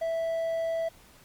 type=tone; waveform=triangle; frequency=658 Hz; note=E5; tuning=3 cents flat; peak=-25 dBFS; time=0.01-0.89 s; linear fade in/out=10 ms; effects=pink hiss -56 dBFS RMS until 1.24 s + Opus 48 kbps